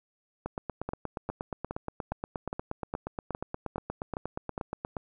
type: two click trains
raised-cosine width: 1 ms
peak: -19 / -19 dBFS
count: 10 / 39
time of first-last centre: 0.89-4.579 / 0.46-4.968 s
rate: 2.44 / 8.43 Hz
effects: none